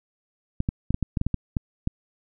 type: clicks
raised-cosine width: 5 ms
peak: -11 dBFS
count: 11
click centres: 0.604 / 0.689 / 0.906 / 0.944 / 1.027 / 1.172 / 1.214 / 1.266 / 1.343 / 1.568 / 1.874 s
effects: none